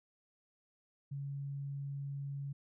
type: tone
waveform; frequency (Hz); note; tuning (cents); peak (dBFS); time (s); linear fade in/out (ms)
sine; 140; C#3; +18; -38; 1.11-2.53; 10
effects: none